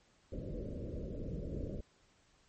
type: low-pass noise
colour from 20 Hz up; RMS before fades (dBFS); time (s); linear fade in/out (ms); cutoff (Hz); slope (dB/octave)
pink; -41; 0.32-1.81; 5; 600; 96
effects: pink hiss -69 dBFS RMS until 2.48 s + MP3 32 kbps